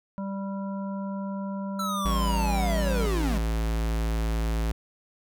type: harmonic tone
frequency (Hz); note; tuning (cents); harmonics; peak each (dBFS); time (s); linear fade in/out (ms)
196; G3; 0; 1 / 3 / 5 / 7; -30 / -39 / -40 / -49; 0.18-3.06; 0
type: linear sweep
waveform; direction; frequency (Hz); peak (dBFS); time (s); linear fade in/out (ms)
square; down; 1345 to 189.8; -29; 1.79-3.38; 5
type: tone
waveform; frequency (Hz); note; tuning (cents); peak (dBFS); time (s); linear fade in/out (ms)
square; 55.4; A1; +13; -25; 2.05-4.72; 5
effects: none